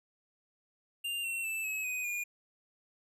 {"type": "tone with pitch steps", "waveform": "square", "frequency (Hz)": [2794, 2718, 2643, 2571, 2501, 2432], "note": ["F7", "F7", "E7", "E7", "D#7", "D#7"], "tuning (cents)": [0, -48, 4, -44, 8, -40], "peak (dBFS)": -34, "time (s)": [1.04, 2.24], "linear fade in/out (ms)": 10, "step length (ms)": 200, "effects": []}